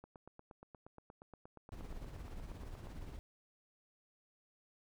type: click train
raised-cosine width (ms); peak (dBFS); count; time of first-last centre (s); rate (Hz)
1; -39; 25; 0.04-2.87; 8.48
type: noise with tremolo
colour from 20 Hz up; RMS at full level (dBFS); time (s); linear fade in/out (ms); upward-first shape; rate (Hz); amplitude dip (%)
brown; -45; 1.72-3.19; 0; triangle; 17; 50
effects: none